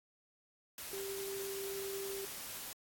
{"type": "tone in noise", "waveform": "sine", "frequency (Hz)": 392, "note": "G4", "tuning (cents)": 0, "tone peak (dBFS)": -40, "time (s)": [0.93, 2.25], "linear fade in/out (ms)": 2, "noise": "white", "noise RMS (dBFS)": -45, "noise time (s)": [0.78, 2.73], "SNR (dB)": 2, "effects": ["AAC 64 kbps"]}